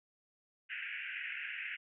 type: band-pass noise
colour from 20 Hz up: white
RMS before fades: -42 dBFS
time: 0.69-1.77 s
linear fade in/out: 20 ms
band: 1500 to 2800 Hz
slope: 96 dB/octave
effects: none